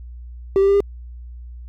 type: tone with pitch steps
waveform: triangle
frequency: 388.9 / 393.4 / 398 / 402.6 Hz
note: G4 / G4 / G4 / G4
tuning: -14 / +6 / +26 / +46 cents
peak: -9 dBFS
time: 0.56-0.804 s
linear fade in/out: 0 ms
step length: 61 ms
effects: tanh soft clip ceiling -6 dBFS + added 60 Hz sine -33 dBFS peak until 1.68 s